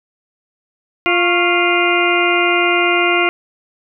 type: harmonic tone with a mistuned harmonic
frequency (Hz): 349.2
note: F4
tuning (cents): 0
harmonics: 1 / 2 / 3 / 4 / 6 / 7 / 8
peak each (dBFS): -17 / -20 / -22 / -20 / -18 / -20 / -21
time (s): 1.06-3.29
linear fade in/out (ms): 0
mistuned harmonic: 3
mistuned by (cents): +77
effects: none